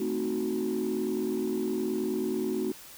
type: chord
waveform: sine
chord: A diminished seventh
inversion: none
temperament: equal with one note detuned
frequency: 222.3 / 261.6 / 311.1 / 370 Hz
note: A3 / C4 / Eb4 / Gb4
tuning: +18 / 0 / 0 / 0 cents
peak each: -32 / -33 / -33 / -29 dBFS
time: 0-2.72 s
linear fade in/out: 5 ms
effects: tanh soft clip ceiling -22 dBFS + white hiss -48 dBFS RMS until 2.97 s